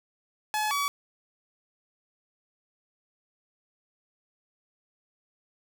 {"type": "tone pair in turn", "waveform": "sawtooth", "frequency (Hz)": [853, 1138.6], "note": ["G#5", "C#6"], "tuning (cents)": [46, 46], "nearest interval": "perfect fourth", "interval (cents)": 500, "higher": "second", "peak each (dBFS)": -22, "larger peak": "neither", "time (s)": [[0.54, 0.71], [0.71, 0.88]], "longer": "neither", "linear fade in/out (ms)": 0, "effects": []}